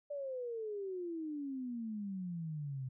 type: exponential sweep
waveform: sine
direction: down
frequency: 587.3 to 127.2 Hz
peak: -38 dBFS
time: 0.1-2.89 s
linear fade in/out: 10 ms
effects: none